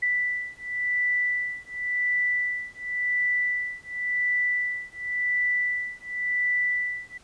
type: beating tone pair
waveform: sine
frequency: 1975.5 / 1976.42 Hz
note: B6 / B6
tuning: 0 / +1 cents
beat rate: 0.92 Hz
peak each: -27 / -27 dBFS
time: 0.02-7.18 s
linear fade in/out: 10 ms
effects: pink hiss -56 dBFS RMS until 7.23 s + resampled to 22050 Hz